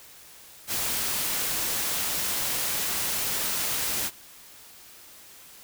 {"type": "noise", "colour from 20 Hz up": "white", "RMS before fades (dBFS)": -28, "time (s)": [0.67, 4.11], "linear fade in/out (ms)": 50, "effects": ["white hiss -49 dBFS RMS until 5.63 s"]}